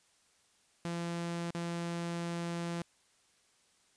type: tone with dropouts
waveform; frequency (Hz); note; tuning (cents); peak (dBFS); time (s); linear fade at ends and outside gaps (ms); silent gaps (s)
sawtooth; 170.6; F3; -40; -31; 0.85-2.82; 0; 1.506-1.549
effects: white hiss -69 dBFS RMS until 3.96 s + resampled to 22050 Hz